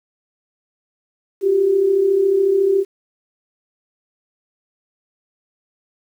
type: tone pair together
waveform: sine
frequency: 358 / 392 Hz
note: F4 / G4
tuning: +43 / 0 cents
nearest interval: major second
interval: 157 cents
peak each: -21 / -13 dBFS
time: 1.41-2.85 s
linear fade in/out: 50 ms
effects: 8-bit